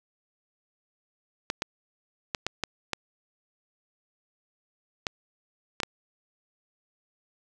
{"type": "clicks", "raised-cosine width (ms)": 0.2, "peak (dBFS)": -10, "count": 9, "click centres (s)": [1.501, 1.621, 2.348, 2.466, 2.637, 2.933, 5.068, 5.802, 5.833], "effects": []}